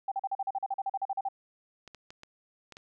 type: tone bursts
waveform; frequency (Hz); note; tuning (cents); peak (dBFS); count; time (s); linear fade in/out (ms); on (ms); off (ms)
sine; 782; G5; -4; -28; 16; 0.08-1.287; 5; 37; 41
type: clicks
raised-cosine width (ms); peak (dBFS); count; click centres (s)
0.2; -29; 6; 1.877 / 1.947 / 2.105 / 2.234 / 2.723 / 2.769
effects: none